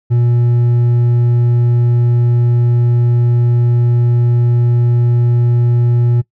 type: tone with hard clipping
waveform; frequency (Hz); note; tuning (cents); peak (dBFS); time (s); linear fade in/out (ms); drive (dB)
triangle; 120; B2; -49; -10; 0.1-6.22; 20; 7
effects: noise-tail reverb RT60 0.1 s tail -20 dB re dry